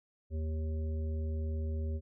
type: harmonic tone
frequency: 78.6 Hz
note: D#2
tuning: 18 cents sharp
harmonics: 1 / 3 / 5 / 7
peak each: -32 / -45 / -47 / -51 dBFS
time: 0.3-2.01 s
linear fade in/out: 50 ms
effects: none